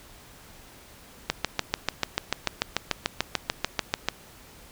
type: click train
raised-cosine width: 0.2 ms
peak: -5 dBFS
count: 20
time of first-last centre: 1.3-4.086 s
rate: 6.82 Hz
effects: pink hiss -50 dBFS RMS until 4.71 s